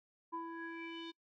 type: tone with low-pass filter sweep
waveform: square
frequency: 331.8 Hz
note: E4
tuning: 11 cents sharp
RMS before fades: -45 dBFS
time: 0.32-1.12 s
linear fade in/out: 20 ms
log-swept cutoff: 970 to 3800 Hz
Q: 6.1
effects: noise-tail reverb RT60 0.1 s tail -23 dB re dry